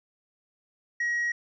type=tone with hard clipping; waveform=triangle; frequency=1900 Hz; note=A#6; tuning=33 cents sharp; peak=-24 dBFS; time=1-1.32 s; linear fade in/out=5 ms; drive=1 dB; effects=resampled to 16000 Hz